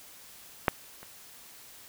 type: clicks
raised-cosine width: 0.5 ms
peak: -6 / -30 dBFS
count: 2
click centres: 0.682 / 1.03 s
effects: white hiss -51 dBFS RMS until 1.88 s